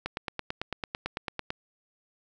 click train, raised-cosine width 0.3 ms, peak -15 dBFS, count 14, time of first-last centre 0.06-1.504 s, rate 9 Hz, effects none

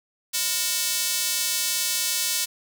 square tone with high-pass filter, 203.7 Hz, G#3, 33 cents flat, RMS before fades -25 dBFS, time 0.33-2.46 s, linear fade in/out 20 ms, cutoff 4700 Hz, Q 0.74, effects none

